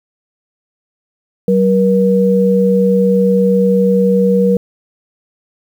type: tone pair together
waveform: sine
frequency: 189.89 / 478.5 Hz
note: F#3 / A#4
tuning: +45 / +45 cents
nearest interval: octave + major third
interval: 1600 cents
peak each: -11 dBFS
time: 1.48-4.57 s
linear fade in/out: 2 ms
effects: 7-bit